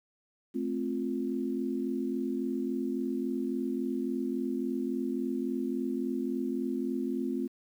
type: chord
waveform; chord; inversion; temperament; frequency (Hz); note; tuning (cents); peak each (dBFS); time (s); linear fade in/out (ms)
sine; F major; first; just; 218.3 / 261.9 / 349.2; A3 / C4 / F4; -13 / +2 / 0; -35 / -32 / -35; 0.54-7.48; 20
effects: 10-bit